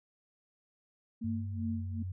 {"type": "tone with tremolo", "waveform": "sine", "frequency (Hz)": 227.3, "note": "A#3", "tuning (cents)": -43, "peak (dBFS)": -32, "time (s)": [1.21, 2.03], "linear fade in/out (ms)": 10, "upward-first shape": "sine", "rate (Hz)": 2.6, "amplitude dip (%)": 90}
{"type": "tone with pitch glide", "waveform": "sine", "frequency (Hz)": [97.7, 92.32], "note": ["G2", "F#2"], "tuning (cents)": [-5, -3], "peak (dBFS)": -35, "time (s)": [1.24, 2.12], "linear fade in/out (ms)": 5, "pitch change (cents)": -98, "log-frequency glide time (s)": [1.52, 1.6]}
{"effects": []}